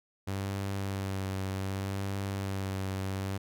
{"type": "tone with vibrato", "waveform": "sawtooth", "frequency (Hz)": 97.1, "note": "G2", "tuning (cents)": -16, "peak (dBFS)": -28, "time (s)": [0.27, 3.38], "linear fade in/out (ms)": 10, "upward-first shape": "sine", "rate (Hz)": 0.66, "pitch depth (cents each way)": 24, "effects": []}